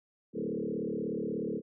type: tone with frequency modulation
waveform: sine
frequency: 327.9 Hz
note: E4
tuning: 9 cents flat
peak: -31 dBFS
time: 0.33-1.62 s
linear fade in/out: 50 ms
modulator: 36.6 Hz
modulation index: 4.1
effects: none